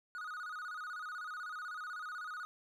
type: tone with vibrato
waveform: triangle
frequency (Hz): 1351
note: E6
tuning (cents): +42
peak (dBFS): -39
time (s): 0.15-2.45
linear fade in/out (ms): 0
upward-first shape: square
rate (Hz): 16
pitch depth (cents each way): 130
effects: none